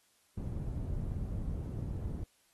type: low-pass noise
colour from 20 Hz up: white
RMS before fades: -37 dBFS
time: 0.37-2.24 s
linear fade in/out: 5 ms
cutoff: 110 Hz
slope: 12 dB/octave
effects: white hiss -70 dBFS RMS until 2.53 s + AAC 32 kbps